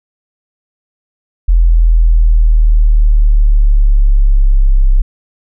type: exponential sweep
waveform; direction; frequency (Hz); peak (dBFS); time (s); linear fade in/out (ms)
sine; down; 42.26 to 32.7; -4; 1.48-5.02; 10
effects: none